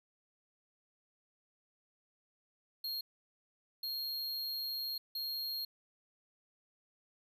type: tone bursts at uneven times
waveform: square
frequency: 4247 Hz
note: C8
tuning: 25 cents sharp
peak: -37 dBFS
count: 3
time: 2.84-3.01 / 3.83-4.98 / 5.15-5.65 s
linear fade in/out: 5 ms
effects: none